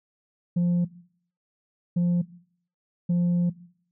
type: tone bursts at uneven times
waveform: sine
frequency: 174.9 Hz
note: F3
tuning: 3 cents sharp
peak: -17 dBFS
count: 3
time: 0.56-0.85 / 1.96-2.22 / 3.09-3.5 s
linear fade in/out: 10 ms
effects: noise-tail reverb RT60 0.6 s tail -20 dB re dry + tanh soft clip ceiling -19 dBFS